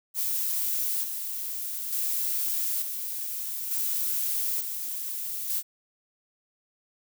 violet noise with tremolo, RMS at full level -28 dBFS, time 0.14-5.63 s, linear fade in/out 50 ms, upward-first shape square, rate 0.56 Hz, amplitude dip 45%, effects none

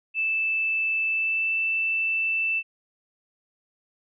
sine tone with pitch glide, 2637 to 2654 Hz, E7 to E7, 0 to +11 cents, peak -22 dBFS, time 0.14-2.63 s, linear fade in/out 50 ms, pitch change +11 cents, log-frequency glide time 1.08-1.56 s, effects none

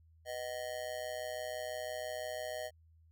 square tone with amplitude modulation, 622.3 Hz, D#5, in tune, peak -35 dBFS, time 0.25-2.71 s, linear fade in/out 50 ms, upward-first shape sine, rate 126 Hz, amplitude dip 90%, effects added 81 Hz sine -61 dBFS peak until 3.11 s

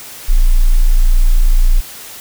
sine tone, 29.14 Hz, A#0, in tune, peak -5 dBFS, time 0.28-1.81 s, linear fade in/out 20 ms, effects white hiss -32 dBFS RMS until 2.2 s

